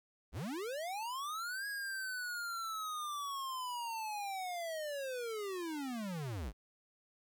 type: linear two-way sweep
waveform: square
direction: up then down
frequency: 43.65 to 1661.2 to 43.65 Hz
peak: -39 dBFS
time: 0.32-6.53 s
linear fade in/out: 50 ms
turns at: 1.67 s
effects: 12-bit